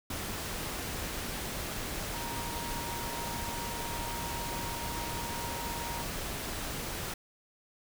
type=tone in noise; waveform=sine; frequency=938 Hz; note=A#5; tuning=11 cents sharp; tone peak=-40 dBFS; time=2.14-6.03 s; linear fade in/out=5 ms; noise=pink; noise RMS=-37 dBFS; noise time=0.1-7.14 s; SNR=-6 dB; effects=none